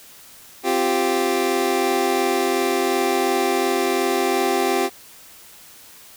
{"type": "chord", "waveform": "25% pulse", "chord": "C suspended fourth", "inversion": "none", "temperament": "equal", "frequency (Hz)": [261.6, 349.2, 392], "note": ["C4", "F4", "G4"], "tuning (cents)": [0, 0, 0], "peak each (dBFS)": [-22, -19, -17], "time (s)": [0.63, 4.9], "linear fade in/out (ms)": 50, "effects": ["white hiss -45 dBFS RMS until 6.16 s"]}